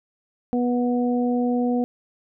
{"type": "harmonic tone", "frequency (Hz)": 244.5, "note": "B3", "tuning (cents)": -17, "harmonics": [1, 2, 3], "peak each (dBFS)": [-20, -26, -30], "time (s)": [0.53, 1.84], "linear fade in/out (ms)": 0, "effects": []}